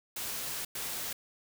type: noise bursts at uneven times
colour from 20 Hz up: white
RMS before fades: -37 dBFS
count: 2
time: 0.16-0.65 / 0.75-1.13 s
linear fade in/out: 5 ms
effects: none